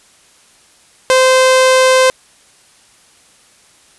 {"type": "tone", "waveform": "sawtooth", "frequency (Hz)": 518, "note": "C5", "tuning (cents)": -17, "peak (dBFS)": -3, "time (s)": [1.1, 2.1], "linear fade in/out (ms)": 0, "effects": ["white hiss -48 dBFS RMS until 3.98 s", "resampled to 24000 Hz"]}